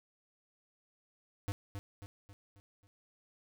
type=tone with echo; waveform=square; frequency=100.2 Hz; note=G2; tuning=38 cents sharp; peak=-34 dBFS; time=1.48-1.52 s; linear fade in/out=0 ms; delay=270 ms; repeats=5; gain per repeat=-6 dB; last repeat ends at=2.87 s; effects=none